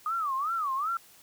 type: tone with vibrato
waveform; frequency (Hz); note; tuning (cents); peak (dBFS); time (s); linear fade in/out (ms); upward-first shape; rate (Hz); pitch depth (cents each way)
sine; 1200; D6; +37; -27; 0.06-0.97; 2; sine; 2.6; 230
effects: white hiss -56 dBFS RMS until 1.22 s